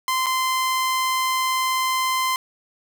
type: tone with dropouts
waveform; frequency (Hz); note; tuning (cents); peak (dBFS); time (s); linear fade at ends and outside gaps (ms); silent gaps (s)
sawtooth; 1037; C6; -16; -16; 0.08-2.36; 1; 0.261-0.266
effects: none